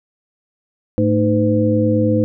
sine tone cluster, 107.2 / 220.4 / 309.5 / 507 Hz, A2 / A3 / D#4 / B4, -45 / +3 / -9 / +45 cents, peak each -18 dBFS, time 0.98-2.24 s, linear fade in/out 0 ms, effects none

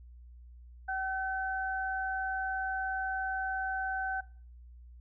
sine tone pair together, 763 / 1526 Hz, G5 / G6, -47 / -47 cents, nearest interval octave, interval 1200 cents, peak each -34 / -34 dBFS, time 0.88-4.21 s, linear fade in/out 10 ms, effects noise-tail reverb RT60 0.4 s tail -19 dB re dry + added 60 Hz sine -49 dBFS peak until 5 s

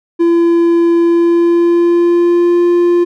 triangle tone with pitch glide, 339.2 to 348.5 Hz, E4 to F4, +50 to -4 cents, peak -5 dBFS, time 0.19-3.05 s, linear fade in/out 20 ms, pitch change +46 cents, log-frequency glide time 1-2.63 s, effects none

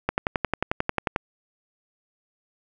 click train, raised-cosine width 0.5 ms, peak -7 dBFS, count 13, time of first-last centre 0.09-1.161 s, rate 11.2 Hz, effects none

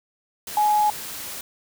sine tone in noise, 841 Hz, G#5, 22 cents sharp, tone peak -16 dBFS, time 0.57-0.9 s, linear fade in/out 2 ms, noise white, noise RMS -34 dBFS, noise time 0.47-1.41 s, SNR +15 dB, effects none

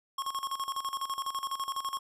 square tone with tremolo, 1087 Hz, C#6, 34 cents flat, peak -31 dBFS, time 0.18-1.99 s, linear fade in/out 5 ms, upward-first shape square, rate 12 Hz, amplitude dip 75%, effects resampled to 32000 Hz

